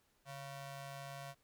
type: ring-modulated tone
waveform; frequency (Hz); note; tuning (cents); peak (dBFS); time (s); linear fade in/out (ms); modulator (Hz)
sawtooth; 415.3; G#4; 0; -39; 0.25-1.35; 50; 274
effects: pink hiss -75 dBFS RMS until 1.43 s